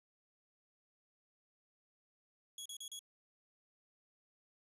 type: tone bursts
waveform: 20% pulse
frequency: 3338 Hz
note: G#7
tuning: 8 cents sharp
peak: -39 dBFS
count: 4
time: 2.58-2.992 s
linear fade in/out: 2 ms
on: 76 ms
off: 36 ms
effects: none